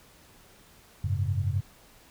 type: chord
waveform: sine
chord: F# suspended second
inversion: none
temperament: equal with one note detuned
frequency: 92.5 / 103.83 / 135.97 Hz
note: F#2 / G#2 / C#3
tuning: 0 / 0 / -33 cents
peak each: -28 / -29 / -32 dBFS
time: 1.04-1.61 s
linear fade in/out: 5 ms
effects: pink hiss -56 dBFS RMS until 2.1 s